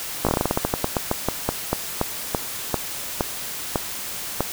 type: slowing click train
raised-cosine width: 1 ms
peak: -5 dBFS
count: 24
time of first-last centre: 0.25-4.406 s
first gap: 17 ms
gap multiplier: 1.18
effects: white hiss -31 dBFS RMS until 4.52 s